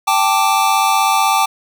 square chord, G suspended second, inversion none, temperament equal, 784 / 880 / 1174.7 Hz, G5 / A5 / D6, 0 / 0 / 0 cents, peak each -17 dBFS, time 0.07-1.46 s, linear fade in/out 10 ms, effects none

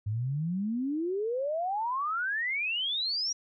sine exponential sweep, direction up, 100.5 to 5790 Hz, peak -28 dBFS, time 0.06-3.33 s, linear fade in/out 10 ms, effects none

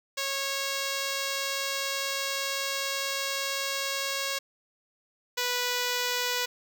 5% pulse tone pair in turn, 549 / 491.9 Hz, C#5 / B4, -17 / -7 cents, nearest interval major second, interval 190 cents, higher first, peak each -17 / -15 dBFS, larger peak second, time 0.17-4.39 / 5.37-6.46 s, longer first, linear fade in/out 10 ms, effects none

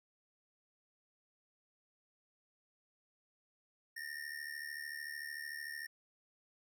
square ring-modulated tone, 1829 Hz, A#6, 33 cents flat, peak -40 dBFS, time 3.96-5.87 s, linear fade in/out 10 ms, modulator 36.7 Hz, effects none

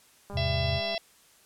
click train, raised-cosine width 1 ms, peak -29 dBFS, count 131, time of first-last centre 0.3-0.947 s, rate 201 Hz
sine chord, E augmented, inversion none, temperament equal, 82.41 / 103.83 / 130.81 Hz, E2 / G#2 / B#2, 0 / 0 / 0 cents, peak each -30 / -36 / -30 dBFS, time 0.32-0.81 s, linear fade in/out 50 ms
harmonic tone, 670 Hz, E5, 28 cents sharp, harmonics 1 / 3 / 4 / 5 / 6 / 7 / 8, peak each -31 / -39 / -38 / -37 / -39 / -42 / -39 dBFS, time 0.37-0.98 s, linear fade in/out 2 ms
effects white hiss -59 dBFS RMS until 1.45 s + low-pass 12000 Hz 12 dB/octave

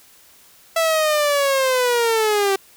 sawtooth linear sweep, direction down, 663 to 384.9 Hz, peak -12 dBFS, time 0.76-2.56 s, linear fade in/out 5 ms, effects white hiss -50 dBFS RMS until 2.76 s

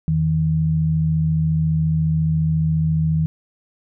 sine tone pair together, 83.8 / 158.19 Hz, E2 / D#3, +29 / +29 cents, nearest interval major seventh, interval 1100 cents, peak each -24 / -16 dBFS, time 0.08-3.26 s, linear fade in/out 0 ms, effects none

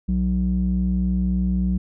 square tone with low-pass filter, 61.74 Hz, B1, in tune, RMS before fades -21 dBFS, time 0.08-1.78 s, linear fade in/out 10 ms, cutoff 200 Hz, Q 4.5, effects none

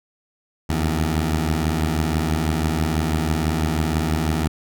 15% pulse beating tone pair, 77.78 / 83.88 Hz, D#2 / E2, 0 / +31 cents, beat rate 6.1 Hz, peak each -14 / -19 dBFS, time 0.69-4.48 s, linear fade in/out 10 ms, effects none

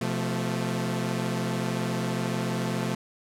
sawtooth chord, F major, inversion second, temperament equal with one note detuned, 127.46 / 174.61 / 220 Hz, C3 / F3 / A3, -45 / 0 / 0 cents, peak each -27 dBFS, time 0.01-2.95 s, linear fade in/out 5 ms, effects low-pass 12000 Hz 12 dB/octave

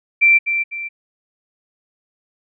sine tone with echo, 2349 Hz, D7, in tune, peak -8 dBFS, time 0.21-0.39 s, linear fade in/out 20 ms, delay 250 ms, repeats 2, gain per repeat -8 dB, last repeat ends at 0.89 s, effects none

